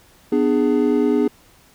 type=chord; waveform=triangle; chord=G# diminished; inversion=first; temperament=just; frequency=249.2 / 299 / 415.3 Hz; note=B3 / D4 / G#4; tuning=+16 / +31 / 0 cents; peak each=-17 dBFS; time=0.32-1.28 s; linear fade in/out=5 ms; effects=pink hiss -52 dBFS RMS until 1.74 s